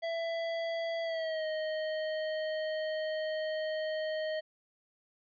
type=tone with pitch glide; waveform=square; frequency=665 to 624.1 Hz; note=E5 to D#5; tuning=+15 to +5 cents; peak=-33 dBFS; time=0.02-4.41 s; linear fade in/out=20 ms; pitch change=-110 cents; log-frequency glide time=1.03-1.46 s; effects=resampled to 11025 Hz